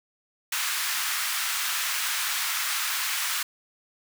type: high-pass noise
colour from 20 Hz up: pink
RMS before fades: -28 dBFS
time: 0.52-3.43 s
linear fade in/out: 5 ms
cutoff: 1200 Hz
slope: 24 dB/octave
effects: none